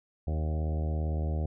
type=harmonic tone with a mistuned harmonic; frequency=77.78 Hz; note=D#2; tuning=in tune; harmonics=1 / 2 / 3 / 4 / 5 / 6 / 7 / 8 / 9 / 10; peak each=-28 / -36 / -43 / -44 / -45 / -48 / -45 / -49 / -47 / -53 dBFS; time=0.27-1.46 s; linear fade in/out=5 ms; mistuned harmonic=8; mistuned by=-15 cents; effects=none